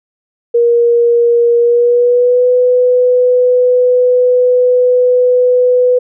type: tone with pitch glide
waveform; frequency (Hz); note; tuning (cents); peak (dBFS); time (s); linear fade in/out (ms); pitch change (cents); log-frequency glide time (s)
sine; 472.7 to 497.9; A#4 to B4; +24 to +14; -6; 0.54-5.99; 10; +90; 1.58-2.47
effects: none